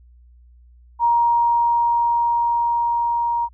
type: tone with level ramp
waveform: sine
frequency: 942 Hz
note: A#5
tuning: 18 cents sharp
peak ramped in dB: -13 to -18 dBFS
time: 0.99-3.49 s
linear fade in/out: 50 ms
effects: added 60 Hz sine -46 dBFS peak until 3.53 s